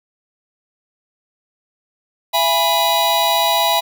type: tone cluster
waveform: square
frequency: 671 / 825 / 981 / 3883 Hz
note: E5 / G#5 / B5 / B7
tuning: +31 / -12 / -12 / -30 cents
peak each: -20 dBFS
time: 2.33-3.81 s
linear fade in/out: 20 ms
effects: none